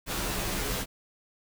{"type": "noise with comb filter", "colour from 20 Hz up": "pink", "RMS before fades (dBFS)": -31, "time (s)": [0.06, 0.86], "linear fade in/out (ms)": 50, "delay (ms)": 13, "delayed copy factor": -0.8, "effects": []}